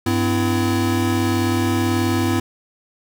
square tone cluster, 98.6 / 255.4 / 334.1 Hz, G2 / C4 / E4, +11 / -42 / +23 cents, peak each -22 dBFS, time 0.06-2.4 s, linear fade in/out 5 ms, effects none

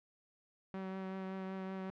sawtooth tone with vibrato, 190 Hz, F#3, 46 cents sharp, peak -36 dBFS, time 0.74-1.9 s, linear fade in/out 0 ms, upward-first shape triangle, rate 5.3 Hz, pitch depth 16 cents each way, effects low-pass 2000 Hz 12 dB/octave

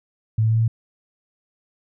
sine tone with pitch steps, 110 / 110.96 / 111.92 / 112.9 / 113.88 Hz, A2 / A2 / A2 / A2 / A#2, 0 / +15 / +30 / +45 / -40 cents, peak -15 dBFS, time 0.38-0.68 s, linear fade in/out 5 ms, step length 60 ms, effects none

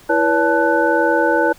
sine tone cluster, 331.3 / 487.1 / 569 / 877 / 1492 Hz, E4 / B4 / C#5 / A5 / F#6, +9 / -24 / +45 / -6 / +14 cents, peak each -19 dBFS, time 0.09-1.53 s, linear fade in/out 10 ms, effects pink hiss -46 dBFS RMS until 1.58 s

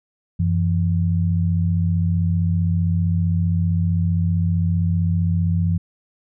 sine tone pair together, 92.5 / 167.89 Hz, F#2 / E3, 0 / +32 cents, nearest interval minor seventh, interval 1032 cents, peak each -18 / -20 dBFS, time 0.39-5.78 s, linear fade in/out 10 ms, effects none

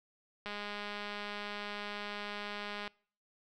click train, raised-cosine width 0.3 ms, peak -25 dBFS, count 499, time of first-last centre 0.46-2.877 s, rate 206 Hz, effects noise-tail reverb RT60 0.5 s tail -25 dB re dry

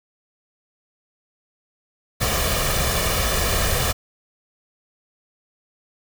pink noise with comb filter, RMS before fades -21 dBFS, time 2.2-3.93 s, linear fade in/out 20 ms, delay 1.7 ms, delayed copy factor +0.6, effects none

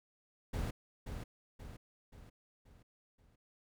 brown noise with echo, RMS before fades -37 dBFS, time 0.53-0.71 s, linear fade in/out 10 ms, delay 530 ms, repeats 5, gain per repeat -6 dB, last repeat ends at 3.36 s, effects none

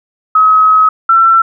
sine tone pair in turn, 1276 / 1344.1 Hz, D#6 / E6, +43 / +33 cents, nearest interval minor second, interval 90 cents, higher second, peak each -4 dBFS, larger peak neither, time 0.35-0.89 / 1.09-1.42 s, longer first, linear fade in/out 5 ms, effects none

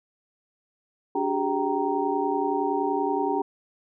sine tone cluster, 290.1 / 378.7 / 409.3 / 776 / 932 Hz, D4 / F#4 / G#4 / G5 / A#5, -21 / +40 / -25 / -18 / -1 cents, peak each -29 dBFS, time 1.15-3.42 s, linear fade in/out 5 ms, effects none

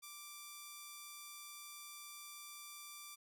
5% pulse tone, 1174.7 Hz, D6, in tune, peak -38 dBFS, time 0.02-3.16 s, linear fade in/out 20 ms, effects none

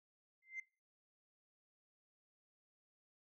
sine tone with exponential growth, 2082 Hz, C7, 9 cents flat, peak -38 dBFS, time 0.42-0.6 s, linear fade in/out 5 ms, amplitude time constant 38 ms, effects noise-tail reverb RT60 0.3 s tail -22 dB re dry + tanh soft clip ceiling -38 dBFS

